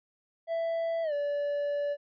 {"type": "tone with pitch glide", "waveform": "triangle", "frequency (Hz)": [663, 577.2], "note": ["E5", "D5"], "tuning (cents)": [10, -30], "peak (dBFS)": -26, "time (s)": [0.47, 1.97], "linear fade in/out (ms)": 50, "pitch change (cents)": -240, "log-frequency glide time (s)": [1.03, 1.13], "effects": ["resampled to 11025 Hz"]}